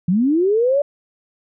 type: linear sweep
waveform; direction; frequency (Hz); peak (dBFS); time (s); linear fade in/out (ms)
sine; up; 164.81 to 587.3; -13; 0.08-0.82; 5
effects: none